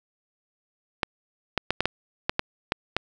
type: clicks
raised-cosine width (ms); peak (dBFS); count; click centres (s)
0.3; -6; 9; 1.032 / 1.577 / 1.706 / 1.806 / 1.856 / 2.295 / 2.394 / 2.721 / 2.966
effects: none